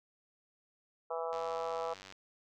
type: harmonic tone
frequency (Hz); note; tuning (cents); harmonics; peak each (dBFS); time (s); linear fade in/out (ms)
164.81; E3; 0; 3 / 4 / 5 / 6 / 7 / 8; -38 / -40 / -42 / -44 / -45 / -46; 1.1-1.94; 10
type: click train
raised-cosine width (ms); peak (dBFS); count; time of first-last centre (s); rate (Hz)
0.2; -32; 77; 1.33-2.124; 95.7
effects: none